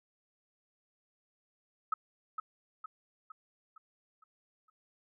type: tone with echo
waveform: sine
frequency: 1283 Hz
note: E6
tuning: 47 cents flat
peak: -27 dBFS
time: 1.92-1.94 s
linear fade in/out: 5 ms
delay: 460 ms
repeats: 6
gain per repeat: -6 dB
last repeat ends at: 4.7 s
effects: none